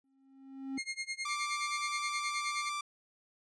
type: tone with exponential growth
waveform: triangle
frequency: 269 Hz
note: C4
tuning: 48 cents sharp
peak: -31 dBFS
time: 0.04-0.78 s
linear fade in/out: 2 ms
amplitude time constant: 160 ms
type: tone with tremolo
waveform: sawtooth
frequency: 2135 Hz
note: C7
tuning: 34 cents sharp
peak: -30 dBFS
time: 0.77-2.7 s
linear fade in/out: 20 ms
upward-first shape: sine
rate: 9.5 Hz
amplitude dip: 95%
type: tone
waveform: sawtooth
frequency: 1174.7 Hz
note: D6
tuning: in tune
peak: -31 dBFS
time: 1.25-2.81 s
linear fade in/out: 5 ms
effects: resampled to 22050 Hz